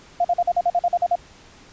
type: tone bursts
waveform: sine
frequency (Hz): 700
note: F5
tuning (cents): +4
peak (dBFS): -15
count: 11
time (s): 0.2-1.156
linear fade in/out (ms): 5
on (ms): 46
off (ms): 45
effects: pink hiss -48 dBFS RMS until 1.72 s + resampled to 16000 Hz